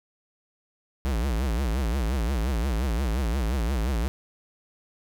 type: tone with vibrato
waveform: square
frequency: 61.1 Hz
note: B1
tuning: 18 cents flat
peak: -24 dBFS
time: 1.05-4.08 s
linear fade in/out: 0 ms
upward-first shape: triangle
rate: 5.7 Hz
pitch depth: 290 cents each way
effects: none